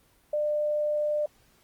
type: tone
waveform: sine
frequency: 598 Hz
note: D5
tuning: 31 cents sharp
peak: -24 dBFS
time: 0.33-1.26 s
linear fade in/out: 5 ms
effects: pink hiss -63 dBFS RMS until 1.63 s + Opus 24 kbps